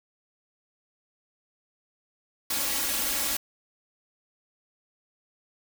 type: noise with comb filter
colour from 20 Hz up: white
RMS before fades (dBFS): -28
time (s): 2.5-3.37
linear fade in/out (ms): 5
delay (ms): 3.6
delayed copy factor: +1
effects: none